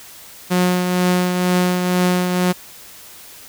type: tone with tremolo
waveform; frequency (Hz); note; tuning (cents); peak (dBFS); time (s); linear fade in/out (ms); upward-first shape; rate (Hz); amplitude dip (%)
sawtooth; 180.4; F#3; -44; -9; 0.5-2.53; 20; triangle; 2.1; 45
effects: white hiss -40 dBFS RMS until 3.48 s